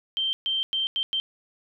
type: tone bursts at uneven times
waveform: sine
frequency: 3136 Hz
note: G7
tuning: in tune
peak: -23 dBFS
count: 5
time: 0.17-0.33 / 0.46-0.63 / 0.73-0.87 / 0.96-1.03 / 1.13-1.2 s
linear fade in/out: 0 ms
effects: none

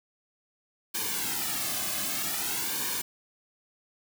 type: noise with flanger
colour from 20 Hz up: white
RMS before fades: -31 dBFS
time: 0.94-3.02 s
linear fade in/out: 10 ms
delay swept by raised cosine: 1.5 to 2.17 ms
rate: 0.52 Hz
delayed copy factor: -0.8
effects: none

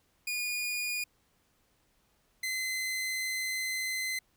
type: tone pair in turn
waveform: sawtooth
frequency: 2444 / 2051 Hz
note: D#7 / C7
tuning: -32 / -35 cents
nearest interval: minor third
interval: 303 cents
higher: first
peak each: -28 dBFS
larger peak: neither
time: 0.27-1.04 / 2.43-4.19 s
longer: second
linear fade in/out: 5 ms
effects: pink hiss -71 dBFS RMS until 4.36 s

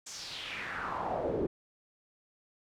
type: noise with band-pass filter sweep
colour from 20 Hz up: brown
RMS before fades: -36 dBFS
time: 0.06-1.47 s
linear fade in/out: 10 ms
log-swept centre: 7000 to 340 Hz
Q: 3.6
effects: none

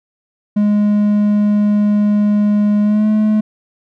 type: tone with pitch glide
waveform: triangle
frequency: 207.7 to 214 Hz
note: G#3 to A3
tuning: 0 to -48 cents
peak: -8 dBFS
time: 0.56-3.41 s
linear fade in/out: 10 ms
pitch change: +52 cents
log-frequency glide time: 2.82-3.07 s
effects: none

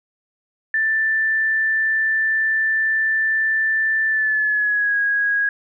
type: tone with pitch glide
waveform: sine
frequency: 1769 to 1650.5 Hz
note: A6 to G#6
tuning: +9 to -11 cents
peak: -16 dBFS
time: 0.74-5.49 s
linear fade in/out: 2 ms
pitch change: -120 cents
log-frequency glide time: 4.07-4.96 s
effects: none

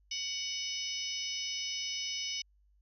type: harmonic tone with a mistuned harmonic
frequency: 740 Hz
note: F#5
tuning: in tune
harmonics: 3 / 4 / 5 / 6 / 7 / 8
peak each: -43 / -39 / -46 / -49 / -39 / -42 dBFS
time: 0.11-2.42 s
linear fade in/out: 5 ms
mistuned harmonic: 3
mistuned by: +20 cents
effects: added 50 Hz sine -64 dBFS peak until 2.81 s

